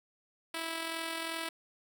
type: tone with amplitude modulation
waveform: 5% pulse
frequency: 328 Hz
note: E4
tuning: 9 cents flat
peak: -22 dBFS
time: 0.54-1.49 s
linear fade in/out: 5 ms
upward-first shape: sine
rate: 42.7 Hz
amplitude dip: 40%
effects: none